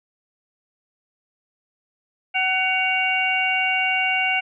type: harmonic tone with a mistuned harmonic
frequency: 750 Hz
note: F#5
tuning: 23 cents sharp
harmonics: 1 / 2 / 3 / 4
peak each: -25 / -28 / -22 / -23 dBFS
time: 2.34-4.41 s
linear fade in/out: 20 ms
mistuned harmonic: 4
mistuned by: -130 cents
effects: none